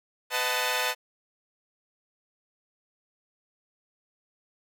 10% pulse chord, B dominant seventh, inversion none, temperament equal with one note detuned, 501.4 / 622.3 / 740 / 880 Hz, B4 / D#5 / F#5 / A5, +26 / 0 / 0 / 0 cents, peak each -22 / -24 / -26 / -21 dBFS, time 0.3-0.95 s, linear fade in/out 50 ms, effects none

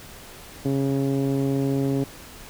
10% pulse tone with low-pass filter, 137.1 Hz, C#3, 19 cents flat, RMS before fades -23 dBFS, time 0.65-2.04 s, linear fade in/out 5 ms, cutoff 330 Hz, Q 1.3, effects pink hiss -43 dBFS RMS until 2.49 s

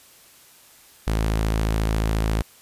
sawtooth tone, 54.2 Hz, A1, 25 cents flat, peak -16 dBFS, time 1.07-2.42 s, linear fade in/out 0 ms, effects white hiss -51 dBFS RMS until 2.61 s + resampled to 32000 Hz

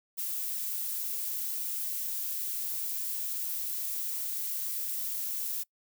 violet noise, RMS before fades -34 dBFS, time 0.17-5.64 s, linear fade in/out 20 ms, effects noise-tail reverb RT60 0.1 s tail -24 dB re dry

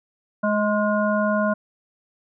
harmonic tone with a mistuned harmonic, 210 Hz, G#3, 19 cents sharp, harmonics 1 / 3 / 5 / 7, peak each -22 / -22 / -27 / -27 dBFS, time 0.43-1.54 s, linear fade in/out 10 ms, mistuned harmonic 7, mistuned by -40 cents, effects none

